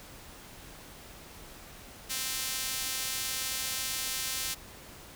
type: tone with high-pass filter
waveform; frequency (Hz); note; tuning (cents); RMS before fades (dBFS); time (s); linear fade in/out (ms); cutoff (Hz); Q
sawtooth; 261.6; C4; 0; -34; 2.09-4.55; 20; 3700; 0.53
effects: pink hiss -49 dBFS RMS until 5.15 s